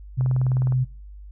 sine tone, 128.2 Hz, C3, 35 cents flat, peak -18 dBFS, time 0.17-0.85 s, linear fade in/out 20 ms
click train, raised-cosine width 1 ms, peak -23 dBFS, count 11, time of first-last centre 0.21-0.723 s, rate 19.5 Hz
effects noise-tail reverb RT60 0.3 s tail -21 dB re dry + added 50 Hz sine -38 dBFS peak until 1.31 s

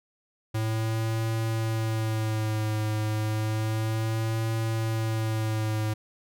square tone with vibrato, 110 Hz, A2, in tune, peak -26 dBFS, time 0.54-5.94 s, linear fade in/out 10 ms, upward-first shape sine, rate 0.31 Hz, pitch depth 37 cents each way, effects none

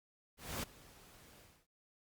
pink noise with ADSR envelope, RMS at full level -39 dBFS, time 0.37-1.67 s, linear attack 260 ms, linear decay 12 ms, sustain -21 dB, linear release 280 ms, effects Opus 48 kbps

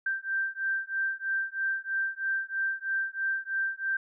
sine beating tone pair, 1568 / 1571.1 Hz, G6 / G6, 0 / +3 cents, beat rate 3.1 Hz, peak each -31 dBFS, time 0.06-3.97 s, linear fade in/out 5 ms, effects none

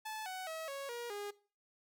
sawtooth tone with pitch steps, 868 / 747 / 642.8 / 553.2 / 476 / 409.6 Hz, A5 / F#5 / E5 / C#5 / A#4 / G#4, -24 / +16 / -44 / -4 / +36 / -24 cents, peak -37 dBFS, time 0.05-1.31 s, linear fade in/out 10 ms, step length 210 ms, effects noise-tail reverb RT60 0.4 s tail -20 dB re dry

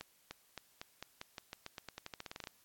accelerating click train, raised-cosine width 0.2 ms, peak -26 dBFS, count 21, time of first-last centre 0.01-2.472 s, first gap 300 ms, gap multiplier 0.89, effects white hiss -69 dBFS RMS until 2.64 s + AAC 64 kbps

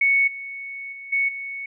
sine tone with level steps, 2217 Hz, C#7, in tune, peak -15 / -31 / -35 / -18 / -29 dBFS, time 0.01-1.66 s, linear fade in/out 5 ms, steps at 0.27 / 0.92 / 1.12 / 1.28 s, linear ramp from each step 10 ms, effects none

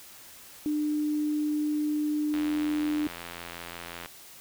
sine tone, 300 Hz, D4, 37 cents sharp, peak -25 dBFS, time 0.66-3.07 s, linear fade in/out 0 ms
click train, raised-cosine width 0.3 ms, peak -22 dBFS, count 148, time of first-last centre 2.34-4.059 s, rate 85.5 Hz
effects white hiss -49 dBFS RMS until 4.4 s

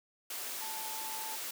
sine tone in noise, 880 Hz, A5, in tune, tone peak -43 dBFS, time 0.61-1.36 s, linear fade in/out 5 ms, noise white, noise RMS -40 dBFS, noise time 0.3-1.51 s, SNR -6 dB, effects high-pass 300 Hz 12 dB/octave

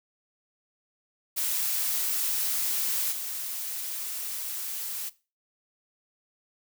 blue noise with level steps, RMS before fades -28 / -34 dBFS, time 1.36-5.1 s, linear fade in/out 20 ms, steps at 3.11 s, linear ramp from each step 20 ms, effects noise-tail reverb RT60 0.3 s tail -18 dB re dry

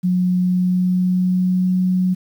sine tone with pitch glide, 181.3 to 183.83 Hz, F#3 to F#3, -35 to -11 cents, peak -14 dBFS, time 0.03-2.15 s, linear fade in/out 20 ms, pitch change +24 cents, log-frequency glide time 0.41-1.74 s, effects 8-bit

